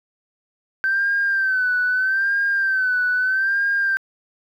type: tone with vibrato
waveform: sine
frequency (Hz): 1547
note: G6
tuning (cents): -23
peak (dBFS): -16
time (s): 0.84-3.97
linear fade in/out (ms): 0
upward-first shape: sine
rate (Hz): 0.79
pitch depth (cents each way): 73
effects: tanh soft clip ceiling -12 dBFS + 9-bit

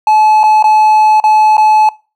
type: tone with dropouts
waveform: triangle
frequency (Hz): 860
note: A5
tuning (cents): -40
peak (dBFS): -3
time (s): 0.07-1.89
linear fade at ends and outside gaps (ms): 2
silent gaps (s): 0.433-0.438 / 0.626-0.641 / 1.201-1.239 / 1.569-1.579
effects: noise-tail reverb RT60 0.3 s tail -22 dB re dry

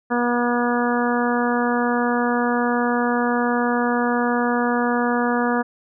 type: harmonic tone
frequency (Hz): 241.3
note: B3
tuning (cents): -40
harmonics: 1 / 2 / 3 / 4 / 5 / 6 / 7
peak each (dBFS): -21 / -24 / -26 / -27 / -28 / -29 / -29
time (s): 0.1-5.63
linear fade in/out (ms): 20
effects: none

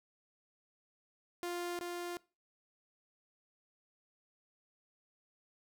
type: tone with echo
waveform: sawtooth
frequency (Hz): 350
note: F4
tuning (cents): +4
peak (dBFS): -33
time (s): 1.43-1.79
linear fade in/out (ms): 0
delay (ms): 380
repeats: 1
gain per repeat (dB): -2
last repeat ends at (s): 2.17
effects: noise-tail reverb RT60 0.3 s tail -21 dB re dry

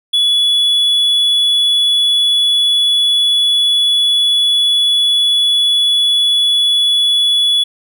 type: tone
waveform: triangle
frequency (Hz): 3409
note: G#7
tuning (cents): +45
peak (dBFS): -8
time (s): 0.13-7.64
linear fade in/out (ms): 10
effects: none

